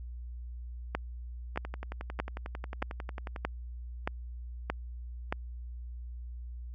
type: two click trains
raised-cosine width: 0.5 ms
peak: -15 / -24 dBFS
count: 8 / 21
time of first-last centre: 0.95-5.325 / 1.56-3.362 s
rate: 1.6 / 11.1 Hz
effects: added 60 Hz sine -39 dBFS peak until 6.74 s